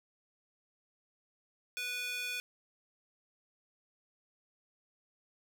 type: tone with high-pass filter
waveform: square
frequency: 492.6 Hz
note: B4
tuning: 5 cents flat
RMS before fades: -38 dBFS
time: 1.77-2.4 s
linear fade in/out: 0 ms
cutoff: 2300 Hz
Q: 2.6
effects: none